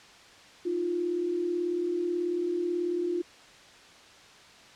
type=tone pair together; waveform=sine; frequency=312.7 / 351 Hz; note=D#4 / F4; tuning=+9 / +9 cents; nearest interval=major second; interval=200 cents; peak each=-35 / -27 dBFS; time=0.65-3.22 s; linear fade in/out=10 ms; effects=white hiss -52 dBFS RMS until 4.75 s + low-pass 5000 Hz 12 dB/octave